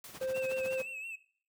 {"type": "noise with exponential decay", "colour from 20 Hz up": "white", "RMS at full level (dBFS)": -46, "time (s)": [0.04, 0.43], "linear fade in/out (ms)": 2, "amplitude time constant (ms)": 83}
{"type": "noise with tremolo", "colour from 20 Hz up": "pink", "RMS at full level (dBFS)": -44, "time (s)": [0.07, 0.86], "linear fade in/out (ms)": 50, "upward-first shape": "triangle", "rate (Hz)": 14, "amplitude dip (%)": 95}
{"type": "tone", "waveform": "triangle", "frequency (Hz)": 523.3, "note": "C5", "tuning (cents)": 0, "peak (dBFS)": -30, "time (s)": [0.21, 0.82], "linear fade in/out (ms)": 5}
{"type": "tone with vibrato", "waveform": "triangle", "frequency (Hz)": 2637, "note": "E7", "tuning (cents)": 0, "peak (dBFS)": -38, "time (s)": [0.34, 1.16], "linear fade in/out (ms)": 10, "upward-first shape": "sine", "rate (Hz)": 5.8, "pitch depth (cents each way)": 60}
{"effects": ["noise-tail reverb RT60 0.5 s tail -18 dB re dry", "high-pass 100 Hz 12 dB/octave"]}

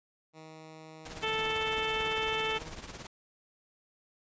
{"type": "tone", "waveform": "10% pulse", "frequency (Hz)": 158.1, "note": "D#3", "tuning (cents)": 28, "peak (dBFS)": -39, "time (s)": [0.33, 2.74], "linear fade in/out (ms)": 50}
{"type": "noise with tremolo", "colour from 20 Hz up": "pink", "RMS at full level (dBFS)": -41, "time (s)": [1.05, 3.07], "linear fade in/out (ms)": 5, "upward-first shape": "triangle", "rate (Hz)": 18, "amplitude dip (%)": 75}
{"type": "harmonic tone", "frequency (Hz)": 440, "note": "A4", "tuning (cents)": 0, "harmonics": [1, 2, 3, 4, 5, 6, 7, 8], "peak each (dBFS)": [-35, -37, -38, -40, -39, -37, -37, -42], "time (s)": [1.22, 2.59], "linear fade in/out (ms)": 20}
{"effects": ["resampled to 16000 Hz"]}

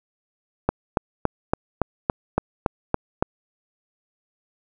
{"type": "click train", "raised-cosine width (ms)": 1, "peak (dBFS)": -4, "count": 10, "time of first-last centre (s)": [0.69, 3.225], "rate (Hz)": 3.55, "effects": []}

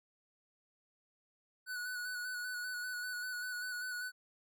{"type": "tone with vibrato", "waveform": "square", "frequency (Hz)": 1480, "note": "F#6", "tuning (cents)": 0, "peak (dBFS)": -39, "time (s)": [1.66, 4.12], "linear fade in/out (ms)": 50, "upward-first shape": "square", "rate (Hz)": 5.1, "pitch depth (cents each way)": 23, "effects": []}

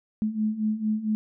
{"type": "beating tone pair", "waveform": "sine", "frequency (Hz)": [212.6, 217], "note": ["G#3", "A3"], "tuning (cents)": [41, -24], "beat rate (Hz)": 4.4, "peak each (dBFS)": [-29, -25], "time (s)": [0.22, 1.15], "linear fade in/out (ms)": 0, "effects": []}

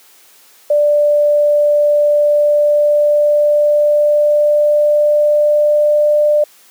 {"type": "tone with pitch glide", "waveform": "sine", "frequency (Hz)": [589, 595.8], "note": ["D5", "D5"], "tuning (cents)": [5, 25], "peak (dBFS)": -8, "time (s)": [0.7, 6.44], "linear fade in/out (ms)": 5, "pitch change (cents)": 20, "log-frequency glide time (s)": [2, 6.25], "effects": ["white hiss -46 dBFS RMS until 6.7 s", "high-pass 300 Hz 12 dB/octave"]}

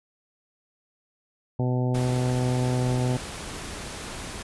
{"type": "harmonic tone", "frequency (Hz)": 125.6, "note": "B2", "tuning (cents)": 30, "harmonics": [1, 2, 3, 4, 5, 6, 7], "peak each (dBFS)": [-23, -29, -33, -35, -37, -39, -40], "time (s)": [1.59, 3.17], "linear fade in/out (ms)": 5}
{"type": "noise", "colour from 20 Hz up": "pink", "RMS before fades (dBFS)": -36, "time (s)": [1.94, 4.43], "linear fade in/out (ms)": 10}
{"effects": ["resampled to 24000 Hz"]}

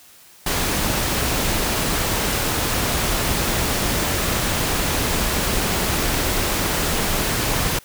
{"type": "noise", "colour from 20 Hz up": "pink", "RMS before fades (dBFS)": -21, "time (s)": [0.46, 7.79], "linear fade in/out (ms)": 5, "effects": ["white hiss -48 dBFS RMS until 7.84 s"]}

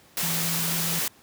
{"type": "tone in noise", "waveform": "sine", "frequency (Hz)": 166.7, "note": "E3", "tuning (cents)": 20, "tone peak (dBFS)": -30, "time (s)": [0.23, 0.99], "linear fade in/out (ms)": 2, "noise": "white", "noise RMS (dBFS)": -27, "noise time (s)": [0.17, 1.08], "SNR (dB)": -6, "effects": ["pink hiss -55 dBFS RMS until 1.22 s", "high-pass 100 Hz 12 dB/octave"]}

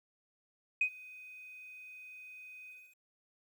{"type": "tone with ADSR envelope", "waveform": "sine", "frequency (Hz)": 2506, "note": "D#7", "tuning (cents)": 12, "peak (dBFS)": -24, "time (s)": [0.81, 2.97], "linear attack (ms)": 4, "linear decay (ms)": 77, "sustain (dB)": -24, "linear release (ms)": 280, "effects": ["tanh soft clip ceiling -21 dBFS", "11-bit"]}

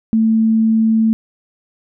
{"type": "tone", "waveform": "sine", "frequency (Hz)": 222.4, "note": "A3", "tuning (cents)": 19, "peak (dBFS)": -10, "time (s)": [0.13, 1.13], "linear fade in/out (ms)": 0, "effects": []}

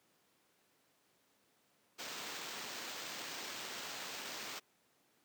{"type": "noise with sample-and-hold", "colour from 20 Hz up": "blue", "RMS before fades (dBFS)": -45, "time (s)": [1.98, 4.6], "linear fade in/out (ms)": 20, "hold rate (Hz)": 11025, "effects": ["pink hiss -73 dBFS RMS until 5.24 s", "high-pass 200 Hz 12 dB/octave"]}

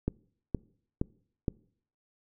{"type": "click train", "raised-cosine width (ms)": 3, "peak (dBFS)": -15, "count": 4, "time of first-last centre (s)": [0.08, 1.482], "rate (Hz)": 2.14, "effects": ["noise-tail reverb RT60 0.6 s tail -24 dB re dry"]}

